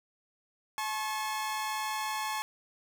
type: tone pair together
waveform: sawtooth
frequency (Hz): 861.4 / 1087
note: A5 / C#6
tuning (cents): -37 / -34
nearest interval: major third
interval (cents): 403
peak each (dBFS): -30 / -32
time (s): 0.78-2.42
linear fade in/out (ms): 0
effects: none